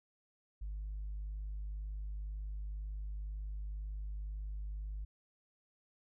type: tone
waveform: sine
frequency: 51 Hz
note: G#1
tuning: 31 cents flat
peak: -37 dBFS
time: 0.61-5.05 s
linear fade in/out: 10 ms
effects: tanh soft clip ceiling -36 dBFS